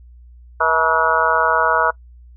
harmonic tone with a mistuned harmonic, 161.2 Hz, E3, 38 cents flat, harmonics 3 / 4 / 5 / 6 / 7 / 8 / 9, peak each -24 / -21 / -25 / -20 / -21 / -20 / -19 dBFS, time 0.6-1.91 s, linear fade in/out 10 ms, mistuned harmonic 5, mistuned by +120 cents, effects noise-tail reverb RT60 0.1 s tail -23 dB re dry + added 60 Hz sine -40 dBFS peak until 2.36 s

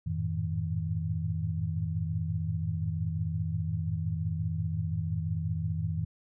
sine tone cluster, 90 / 105.2 / 110.9 / 159.1 Hz, F#2 / G#2 / A2 / D#3, -47 / +23 / +14 / +39 cents, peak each -33 / -37 / -37 / -32 dBFS, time 0.06-6.05 s, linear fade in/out 10 ms, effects none

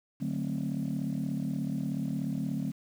sine chord, D dominant seventh, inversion none, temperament just, 146.83 / 183.54 / 220.2 / 264.3 Hz, D3 / F#3 / A3 / C4, 0 / -14 / +2 / +18 cents, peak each -34 dBFS, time 0.2-2.72 s, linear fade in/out 20 ms, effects tanh soft clip ceiling -24 dBFS + 9-bit

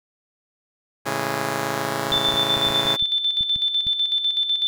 5% pulse chord, A major seventh, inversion none, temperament just, 110 / 137.5 / 165 / 206.2 Hz, A2 / C#3 / E3 / G#3, 0 / -14 / +2 / -12 cents, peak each -20 / -16 / -21 / -21 dBFS, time 1.05-2.97 s, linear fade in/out 20 ms
clicks, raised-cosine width 5 ms, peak -25 dBFS, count 12, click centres 2.118 / 2.163 / 2.29 / 2.341 / 2.569 / 2.669 / 2.704 / 2.855 / 3.025 / 3.409 / 3.561 / 3.868 s
sine tone with tremolo, 3536 Hz, A7, 8 cents sharp, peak -17 dBFS, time 2.12-4.67 s, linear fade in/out 0 ms, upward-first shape square, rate 8 Hz, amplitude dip 55%
effects none

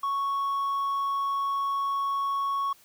sine tone with hard clipping, 1108.7 Hz, C#6, in tune, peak -26 dBFS, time 0.03-2.73 s, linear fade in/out 5 ms, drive 2 dB, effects white hiss -58 dBFS RMS until 2.84 s

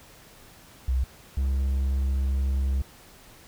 sine / triangle tone pair in turn, 64 / 67.06 Hz, C2 / C2, -38 / +43 cents, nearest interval minor second, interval 81 cents, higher second, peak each -21 / -20 dBFS, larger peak second, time 0.88-1.04 / 1.37-2.82 s, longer second, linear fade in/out 5 ms, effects pink hiss -51 dBFS RMS until 3.47 s

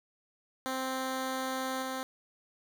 10% pulse tone with level steps, 261.6 Hz, C4, in tune, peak -24 / -26 dBFS, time 0.66-2.03 s, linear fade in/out 0 ms, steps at 1.82 s, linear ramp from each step 5 ms, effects none

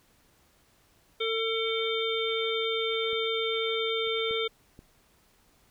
harmonic tone, 449.2 Hz, A4, 36 cents sharp, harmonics 1 / 3 / 5 / 7 / 8, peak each -29 / -37 / -35 / -36 / -33 dBFS, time 1.2-4.48 s, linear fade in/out 10 ms
clicks, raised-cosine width 3 ms, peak -37 / -42 / -33 / -35 dBFS, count 4, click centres 3.131 / 4.073 / 4.31 / 4.791 s
effects pink hiss -64 dBFS RMS until 5.7 s

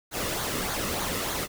pink noise with flanger, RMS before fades -30 dBFS, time 0.11-1.48 s, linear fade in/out 50 ms, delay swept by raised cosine 0.37 to 1.31 ms, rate 3.3 Hz, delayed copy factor -0.5, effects none

